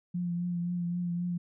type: tone with vibrato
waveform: sine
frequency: 174.8 Hz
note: F3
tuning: 2 cents sharp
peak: -29 dBFS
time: 0.14-1.38 s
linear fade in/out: 10 ms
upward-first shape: triangle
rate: 3.8 Hz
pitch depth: 31 cents each way
effects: none